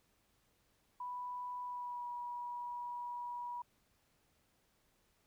sine tone with pitch glide, 987.8 to 968 Hz, B5 to B5, 0 to -35 cents, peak -40 dBFS, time 1-3.62 s, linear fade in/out 5 ms, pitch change -35 cents, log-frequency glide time 1.63-2.07 s, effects pink hiss -75 dBFS RMS until 5.26 s

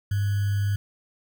sine tone with sample-and-hold, 100.7 Hz, G2, 47 cents sharp, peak -21 dBFS, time 0.11-0.76 s, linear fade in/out 5 ms, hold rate 1575 Hz, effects none

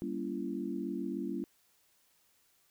sine chord, G diminished seventh, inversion none, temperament just, 196 / 235.2 / 282.2 / 338.7 Hz, G3 / Bb3 / Db4 / Fb4, 0 / +16 / +31 / +47 cents, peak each -40 / -40 / -39 / -39 dBFS, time 0.02-1.44 s, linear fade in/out 0 ms, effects white hiss -70 dBFS RMS until 2.7 s

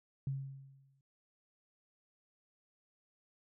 sine tone with exponential decay, 136.1 Hz, C#3, 31 cents flat, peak -32 dBFS, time 0.27-1.01 s, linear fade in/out 2 ms, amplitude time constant 160 ms, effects none

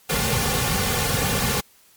pink noise with comb filter, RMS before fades -22 dBFS, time 0.09-1.61 s, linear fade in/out 10 ms, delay 3.1 ms, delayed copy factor -0.8, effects white hiss -55 dBFS RMS until 1.96 s + MP3 96 kbps

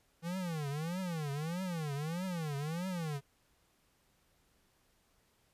square tone with vibrato, 162.4 Hz, E3, 26 cents flat, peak -36 dBFS, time 0.22-3.21 s, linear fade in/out 50 ms, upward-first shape triangle, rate 1.6 Hz, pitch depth 290 cents each way, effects pink hiss -72 dBFS RMS until 5.53 s + resampled to 32000 Hz

